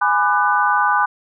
sine chord, G# half-diminished seventh, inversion none, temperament just, 830.6 / 996.7 / 1196.1 / 1495.1 Hz, G#5 / B5 / D6 / F#6, 0 / +16 / +31 / +18 cents, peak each -19 dBFS, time 0.01-1.06 s, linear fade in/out 10 ms, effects none

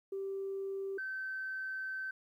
sine tone pair in turn, 390 / 1540.7 Hz, G4 / G6, -9 / -30 cents, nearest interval 2 octaves, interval 2379 cents, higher second, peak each -35 / -36 dBFS, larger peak first, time 0.12-0.98 / 0.98-2.11 s, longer second, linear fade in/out 5 ms, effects tanh soft clip ceiling -31 dBFS + 12-bit

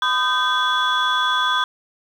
sine tone cluster, 1009 / 1231 / 1551 / 3406 Hz, B5 / D#6 / G6 / G#7, +37 / -19 / -19 / +43 cents, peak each -21 dBFS, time 0.02-1.64 s, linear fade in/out 2 ms, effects tanh soft clip ceiling -11 dBFS + 8-bit

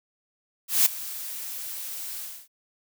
blue noise with ADSR envelope, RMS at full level -17 dBFS, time 0.68-2.48 s, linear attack 180 ms, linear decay 6 ms, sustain -18 dB, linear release 280 ms, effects none

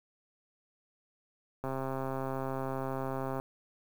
click train, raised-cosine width 1 ms, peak -22 dBFS, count 235, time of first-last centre 1.64-3.399 s, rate 133 Hz, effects 8-bit

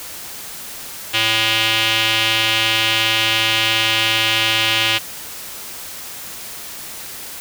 square tone with band-pass filter, 111.4 Hz, A2, 22 cents sharp, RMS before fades -17 dBFS, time 1.13-4.99 s, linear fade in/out 20 ms, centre 3000 Hz, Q 3, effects white hiss -32 dBFS RMS until 7.4 s

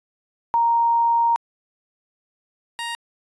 sine / 15% pulse tone pair in turn, 932 / 935.2 Hz, A#5 / A#5, -1 / +5 cents, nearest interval unison, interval 6 cents, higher second, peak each -15 / -20 dBFS, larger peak first, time 0.54-1.36 / 2.79-2.95 s, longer first, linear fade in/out 0 ms, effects resampled to 22050 Hz

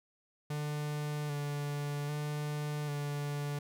45% pulse tone with vibrato, 146.83 Hz, D3, in tune, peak -34 dBFS, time 0.5-3.59 s, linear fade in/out 5 ms, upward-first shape square, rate 0.63 Hz, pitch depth 21 cents each way, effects none

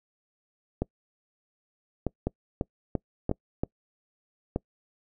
two click trains, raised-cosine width 2 ms, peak -13 / -13 dBFS, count 4 / 5, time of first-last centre 0.82-4.561 / 2.27-3.635 s, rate 0.802 / 2.93 Hz, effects noise-tail reverb RT60 0.1 s tail -26 dB re dry

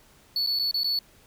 triangle tone with dropouts, 4435 Hz, C#8, in tune, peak -22 dBFS, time 0.36-0.99 s, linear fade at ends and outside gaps 2 ms, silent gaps 0.464-0.471 / 0.59-0.595 / 0.712-0.742 / 0.834-0.843 s, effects pink hiss -57 dBFS RMS until 1.26 s

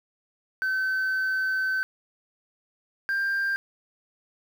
sine tone pair in turn, 1532 / 1588.6 Hz, G6 / G6, -40 / +23 cents, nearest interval minor second, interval 63 cents, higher second, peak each -21 dBFS, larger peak neither, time 0.62-1.83 / 3.09-3.56 s, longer first, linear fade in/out 0 ms, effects tanh soft clip ceiling -22 dBFS + 8-bit

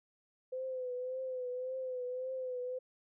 sine tone with vibrato, 509 Hz, C5, 48 cents flat, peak -36 dBFS, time 0.52-2.79 s, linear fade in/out 10 ms, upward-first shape triangle, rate 1.8 Hz, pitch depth 53 cents each way, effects none

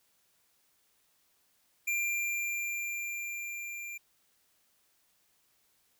square tone with level ramp, 2380 Hz, D7, 22 cents sharp, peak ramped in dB -29 to -40 dBFS, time 1.87-3.98 s, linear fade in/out 10 ms, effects white hiss -71 dBFS RMS until 5.99 s

